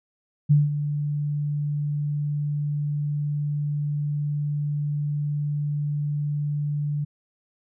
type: tone with ADSR envelope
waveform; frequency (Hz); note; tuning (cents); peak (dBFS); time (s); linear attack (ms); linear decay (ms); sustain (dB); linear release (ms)
sine; 146.83; D3; 0; -12; 0.49-7.05; 22; 180; -11; 14
effects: none